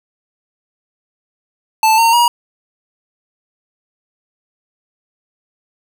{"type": "tone with pitch steps", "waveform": "square", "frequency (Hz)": [880, 916.3, 954.1], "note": ["A5", "A#5", "A#5"], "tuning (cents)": [0, -30, 40], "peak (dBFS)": -9, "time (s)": [1.83, 2.28], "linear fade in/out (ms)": 2, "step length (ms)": 150, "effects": ["7-bit"]}